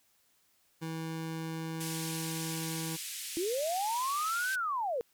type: tone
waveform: 25% pulse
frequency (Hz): 161.9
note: E3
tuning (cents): -31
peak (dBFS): -32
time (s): 0.81-2.97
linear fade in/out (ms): 20
type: band-pass noise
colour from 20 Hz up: white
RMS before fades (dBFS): -41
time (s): 1.8-4.56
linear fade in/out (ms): 10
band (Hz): 2100 to 12000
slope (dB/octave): 24
type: linear two-way sweep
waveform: sine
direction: up then down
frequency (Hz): 319.5 to 1568 to 448.2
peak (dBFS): -30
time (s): 3.37-5.01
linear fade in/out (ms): 0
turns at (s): 4.53
effects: white hiss -70 dBFS RMS until 5.13 s